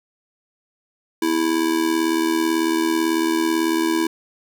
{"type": "tone with amplitude modulation", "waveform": "square", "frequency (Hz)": 328.4, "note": "E4", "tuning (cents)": -6, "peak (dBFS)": -15, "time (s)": [1.22, 4.07], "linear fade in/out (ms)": 5, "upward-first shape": "sine", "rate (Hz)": 78.1, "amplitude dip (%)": 70, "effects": []}